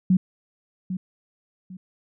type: tone with echo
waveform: sine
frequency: 185 Hz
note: F#3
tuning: in tune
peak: -14 dBFS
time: 0.1-0.17 s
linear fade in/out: 5 ms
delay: 800 ms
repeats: 2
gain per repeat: -11 dB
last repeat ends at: 1.77 s
effects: none